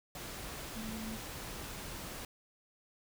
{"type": "tone in noise", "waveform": "sine", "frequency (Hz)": 220.7, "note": "A3", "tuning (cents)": 5, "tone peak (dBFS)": -41, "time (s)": [0.76, 1.17], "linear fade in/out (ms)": 2, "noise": "pink", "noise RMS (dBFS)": -44, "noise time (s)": [0.15, 2.25], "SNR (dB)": 0, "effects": []}